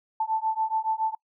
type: beating tone pair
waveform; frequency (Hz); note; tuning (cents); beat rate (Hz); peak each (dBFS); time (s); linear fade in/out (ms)
sine; 878 / 885.1; A5 / A5; -4 / +10; 7.1; -27; 0.2-1.15; 5
effects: noise-tail reverb RT60 0.1 s tail -25 dB re dry